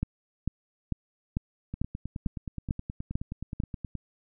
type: two click trains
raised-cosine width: 5 ms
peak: -15 / -22 dBFS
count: 9 / 22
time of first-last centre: 0.03-3.601 / 1.74-3.953 s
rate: 2.24 / 9.49 Hz
effects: none